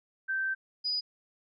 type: tone pair in turn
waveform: sine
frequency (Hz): 1556 / 4940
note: G6 / D#8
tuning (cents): -13 / -13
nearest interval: octave + minor sixth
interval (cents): 2000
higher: second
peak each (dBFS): -28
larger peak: neither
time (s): 0.28-0.55 / 0.84-1.01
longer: first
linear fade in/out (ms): 20
effects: none